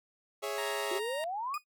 sawtooth chord, C# minor, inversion second, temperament equal, 415.3 / 554.4 / 659.3 Hz, G#4 / C#5 / E5, 0 / 0 / 0 cents, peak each -33 / -34 / -36 dBFS, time 0.42-1 s, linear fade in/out 20 ms
15% pulse tone, 932.3 Hz, A#5, in tune, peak -31 dBFS, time 0.58-1.24 s, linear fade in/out 0 ms
sine exponential sweep, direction up, 349.2 to 1242 Hz, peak -33 dBFS, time 0.91-1.58 s, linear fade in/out 5 ms
sawtooth tone with exponential decay, 2478 Hz, D#7, 8 cents flat, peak -32 dBFS, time 1.54-1.64 s, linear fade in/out 2 ms, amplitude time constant 21 ms
effects noise-tail reverb RT60 0.1 s tail -26 dB re dry

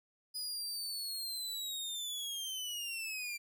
sawtooth linear sweep, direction down, 4982 to 2349 Hz, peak -35 dBFS, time 0.34-3.38 s, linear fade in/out 20 ms, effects none

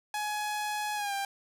sawtooth tone with pitch glide, 841 to 793.8 Hz, G#5 to G5, +22 to +22 cents, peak -27 dBFS, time 0.14-1.25 s, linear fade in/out 2 ms, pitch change -100 cents, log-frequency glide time 0.95-1.14 s, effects resampled to 32000 Hz + 9-bit

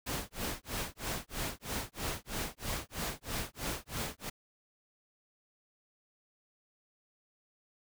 pink noise with tremolo, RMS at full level -35 dBFS, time 0.06-4.3 s, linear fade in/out 10 ms, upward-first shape sine, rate 3.1 Hz, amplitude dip 100%, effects none

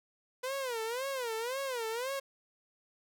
sawtooth tone with vibrato, 493.9 Hz, B4, in tune, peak -30 dBFS, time 0.43-2.2 s, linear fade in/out 10 ms, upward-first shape sine, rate 1.9 Hz, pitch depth 190 cents each way, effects none

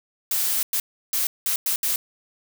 blue noise bursts at uneven times, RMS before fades -23 dBFS, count 6, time 0.31-0.63 / 0.73-0.8 / 1.13-1.27 / 1.46-1.56 / 1.66-1.76 / 1.83-1.96 s, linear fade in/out 2 ms, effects none

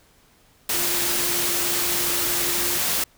sine tone in noise, 349.2 Hz, F4, in tune, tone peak -33 dBFS, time 0.74-2.78 s, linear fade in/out 5 ms, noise white, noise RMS -23 dBFS, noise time 0.69-3.04 s, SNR -13 dB, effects pink hiss -57 dBFS RMS until 3.17 s

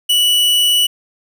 45% pulse tone, 2949 Hz, F#7, 6 cents flat, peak -10 dBFS, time 0.09-0.87 s, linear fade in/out 10 ms, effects none

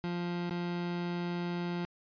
30% pulse tone with dropouts, 174.61 Hz, F3, in tune, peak -30 dBFS, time 0.04-1.85 s, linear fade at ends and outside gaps 0 ms, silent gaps 0.496-0.509 s, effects resampled to 11025 Hz

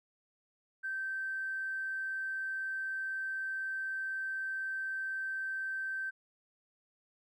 triangle tone with tanh clipping, 1554 Hz, G6, 16 cents flat, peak -34 dBFS, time 0.83-6.11 s, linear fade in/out 20 ms, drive 3 dB, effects none

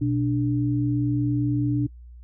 sine tone pair together, 122.53 / 293.7 Hz, B2 / D4, -13 / 0 cents, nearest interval octave + minor third, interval 1513 cents, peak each -23 dBFS, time 0.01-1.87 s, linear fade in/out 10 ms, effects noise-tail reverb RT60 0.1 s tail -25 dB re dry + added 60 Hz sine -41 dBFS peak until 2.23 s

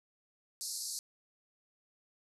pink band-pass noise, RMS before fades -40 dBFS, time 0.61-0.99 s, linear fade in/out 0 ms, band 4200 to 12000 Hz, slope 96 dB/octave, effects none

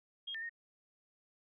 sine tone with pitch steps, 3251 / 1798 / 1854 Hz, G#7 / A6 / A#6, -38 / +37 / -10 cents, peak -39 dBFS, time 0.27-0.495 s, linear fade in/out 10 ms, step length 75 ms, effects none

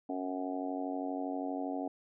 harmonic tone, 92.5 Hz, F#2, in tune, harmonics 3 / 4 / 5 / 6 / 7 / 8 / 9, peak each -36 / -47 / -44 / -50 / -42 / -41 / -50 dBFS, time 0.09-1.88 s, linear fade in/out 5 ms, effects none

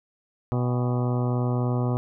harmonic tone with a mistuned harmonic, 123.47 Hz, B2, in tune, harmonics 1 / 2 / 3 / 4 / 5 / 6 / 7 / 8 / 9 / 10, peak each -23 / -29 / -33 / -35 / -37 / -39 / -40 / -41 / -42 / -43 dBFS, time 0.52-1.97 s, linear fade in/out 0 ms, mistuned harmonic 7, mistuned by -89 cents, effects none

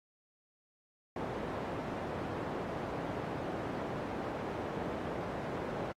white low-pass noise, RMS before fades -38 dBFS, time 1.16-5.92 s, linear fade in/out 2 ms, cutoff 670 Hz, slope 12 dB/octave, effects high-pass 80 Hz 12 dB/octave + AAC 48 kbps

